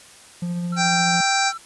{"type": "tone with tremolo", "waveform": "triangle", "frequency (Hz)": 174.61, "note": "F3", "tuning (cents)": 0, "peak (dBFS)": -20, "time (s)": [0.42, 1.21], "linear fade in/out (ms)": 5, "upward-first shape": "triangle", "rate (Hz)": 14, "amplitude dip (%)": 25}
{"type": "tone with pitch glide", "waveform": "triangle", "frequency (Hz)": [1353, 1341.3], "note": ["E6", "E6"], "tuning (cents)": [45, 30], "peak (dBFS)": -28, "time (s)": [0.72, 1.58], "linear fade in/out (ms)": 10, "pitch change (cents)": -15, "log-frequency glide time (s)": [0.83, 1.15]}
{"type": "harmonic tone", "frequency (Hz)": 784, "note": "G5", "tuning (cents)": 0, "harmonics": [1, 2, 3, 5, 6, 7, 8, 9, 10], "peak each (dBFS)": [-21, -24, -26, -28, -29, -29, -30, -31, -31], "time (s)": [0.76, 1.53], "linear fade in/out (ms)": 50}
{"effects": ["white hiss -46 dBFS RMS until 1.65 s", "resampled to 24000 Hz"]}